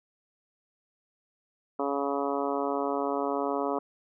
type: harmonic tone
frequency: 140.5 Hz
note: C#3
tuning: 24 cents sharp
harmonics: 2 / 3 / 4 / 5 / 6 / 7 / 8 / 9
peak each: -33 / -32 / -34 / -34 / -39 / -36 / -38 / -39 dBFS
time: 1.79-3.79 s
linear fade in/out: 5 ms
effects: none